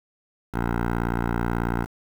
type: tone with low-pass filter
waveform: 10% pulse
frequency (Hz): 58.3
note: A#1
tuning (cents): +1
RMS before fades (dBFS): -25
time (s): 0.52-1.87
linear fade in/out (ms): 50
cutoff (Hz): 1400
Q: 2
effects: 7-bit